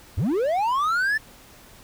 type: linear sweep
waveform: triangle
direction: up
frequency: 65.41 to 1786 Hz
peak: -18 dBFS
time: 0.17-1.18 s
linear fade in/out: 10 ms
effects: pink hiss -49 dBFS RMS until 1.83 s